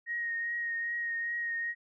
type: tone with vibrato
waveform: sine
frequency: 1871 Hz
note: A#6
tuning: 6 cents sharp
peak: -31 dBFS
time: 0.06-1.75 s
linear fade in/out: 50 ms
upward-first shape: triangle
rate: 2.5 Hz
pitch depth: 23 cents each way
effects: none